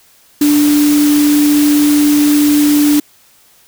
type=tone in noise; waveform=sine; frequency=294 Hz; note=D4; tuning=2 cents sharp; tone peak=-7 dBFS; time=0.41-3 s; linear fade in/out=5 ms; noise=white; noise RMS=-20 dBFS; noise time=0.41-3 s; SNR=+10 dB; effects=white hiss -48 dBFS RMS until 3.67 s